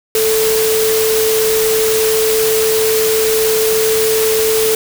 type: tone in noise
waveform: sine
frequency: 440 Hz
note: A4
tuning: in tune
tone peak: -12 dBFS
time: 0.15-4.75 s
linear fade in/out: 2 ms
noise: white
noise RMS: -18 dBFS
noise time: 0.15-4.75 s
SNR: +3 dB
effects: none